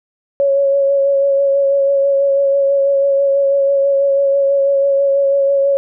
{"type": "tone with vibrato", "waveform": "sine", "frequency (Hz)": 554.4, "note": "C#5", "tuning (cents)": 0, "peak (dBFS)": -10, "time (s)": [0.4, 5.77], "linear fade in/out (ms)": 0, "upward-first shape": "sine", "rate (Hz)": 6.1, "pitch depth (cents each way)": 18, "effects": []}